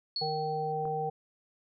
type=tone with exponential decay; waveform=sine; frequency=4374 Hz; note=C#8; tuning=24 cents flat; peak=-29 dBFS; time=0.16-0.72 s; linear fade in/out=2 ms; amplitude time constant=120 ms
type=harmonic tone; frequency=154.9 Hz; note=D#3; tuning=7 cents flat; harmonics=1 / 3 / 5; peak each=-38 / -34 / -32 dBFS; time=0.21-1.1 s; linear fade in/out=10 ms
type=clicks; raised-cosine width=1 ms; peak=-31 / -40 dBFS; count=2; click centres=0.854 / 0.878 s
effects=none